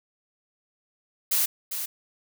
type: noise with echo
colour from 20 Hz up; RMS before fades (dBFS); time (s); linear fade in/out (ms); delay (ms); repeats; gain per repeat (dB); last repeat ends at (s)
blue; -23; 1.31-1.46; 10; 400; 1; -8; 1.86
effects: none